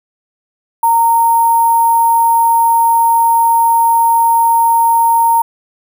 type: tone with sample-and-hold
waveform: sine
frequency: 924 Hz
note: A#5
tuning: 16 cents flat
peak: -7 dBFS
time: 0.83-5.42 s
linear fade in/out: 5 ms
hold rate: 11025 Hz
effects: none